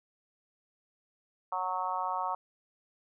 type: harmonic tone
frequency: 184.4 Hz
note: F#3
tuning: 6 cents flat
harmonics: 3 / 4 / 5 / 6 / 7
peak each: -44 / -36 / -34 / -35 / -40 dBFS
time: 1.52-2.35 s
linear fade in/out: 5 ms
effects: none